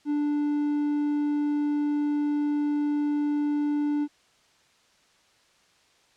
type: tone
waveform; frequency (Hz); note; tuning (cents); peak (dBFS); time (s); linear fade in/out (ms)
triangle; 293.7; D4; 0; -21; 0.05-4.08; 50
effects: white hiss -62 dBFS RMS until 6.16 s + low-pass 6000 Hz 12 dB/octave